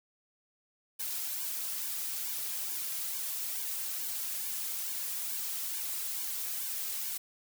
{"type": "noise with flanger", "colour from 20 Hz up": "blue", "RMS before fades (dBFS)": -36, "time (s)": [0.99, 7.18], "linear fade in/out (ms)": 10, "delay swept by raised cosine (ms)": [1.5, 3.5], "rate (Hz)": 2.3, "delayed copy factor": -1, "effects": []}